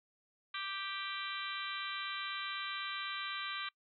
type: harmonic tone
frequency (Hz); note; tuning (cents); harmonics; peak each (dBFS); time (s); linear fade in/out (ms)
392; G4; 0; 3 / 4 / 5 / 6 / 7 / 8 / 9 / 10; -43 / -45 / -48 / -46 / -51 / -46 / -50 / -46; 0.54-3.69; 5
effects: noise-tail reverb RT60 0.1 s tail -24 dB re dry